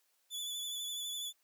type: tone with vibrato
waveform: sawtooth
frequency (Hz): 3456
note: A7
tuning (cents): -32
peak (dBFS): -35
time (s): 0.3-1.33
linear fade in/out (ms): 50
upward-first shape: sine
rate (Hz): 12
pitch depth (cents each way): 34
effects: white hiss -75 dBFS RMS until 1.43 s + high-pass 400 Hz 12 dB/octave